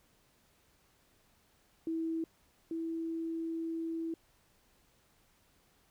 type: tone pair in turn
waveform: sine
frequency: 325.8 / 328.1 Hz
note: E4 / E4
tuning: -20 / -8 cents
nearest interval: unison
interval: 12 cents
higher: second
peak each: -32 / -34 dBFS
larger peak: first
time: 1.87-2.24 / 2.71-4.14 s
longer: second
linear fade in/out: 2 ms
effects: pink hiss -69 dBFS RMS until 5.9 s